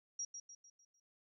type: tone with echo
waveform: sine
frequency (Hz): 5690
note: F8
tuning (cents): +31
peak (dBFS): -38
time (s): 0.19-0.25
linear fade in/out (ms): 5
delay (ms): 150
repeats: 5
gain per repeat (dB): -7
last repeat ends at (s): 1
effects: none